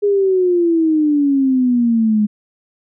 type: exponential sweep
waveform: sine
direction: down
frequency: 413.5 to 207.7 Hz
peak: -11 dBFS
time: 0.02-2.27 s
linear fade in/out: 20 ms
effects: none